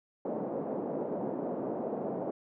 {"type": "band-pass noise", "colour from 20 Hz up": "white", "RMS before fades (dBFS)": -35, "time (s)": [0.25, 2.31], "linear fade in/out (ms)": 2, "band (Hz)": [180, 630], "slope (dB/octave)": 24, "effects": []}